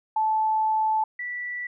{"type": "tone pair in turn", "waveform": "sine", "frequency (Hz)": [872, 1961.1], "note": ["A5", "B6"], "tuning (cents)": [-16, -13], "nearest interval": "octave + major second", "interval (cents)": 1403, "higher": "second", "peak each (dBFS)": [-20, -29], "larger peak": "first", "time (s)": [[0.16, 1.04], [1.19, 1.67]], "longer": "first", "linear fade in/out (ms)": 5, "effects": []}